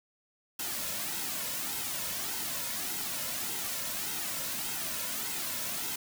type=noise with flanger; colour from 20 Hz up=white; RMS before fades=-35 dBFS; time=0.59-5.96 s; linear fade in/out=5 ms; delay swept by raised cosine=1.7 to 2.59 ms; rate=1.7 Hz; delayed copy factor=-0.6; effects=none